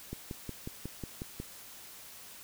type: click train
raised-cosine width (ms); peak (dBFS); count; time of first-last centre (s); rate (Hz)
3; -25; 8; 0.13-1.4; 5.51
effects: white hiss -50 dBFS RMS until 2.43 s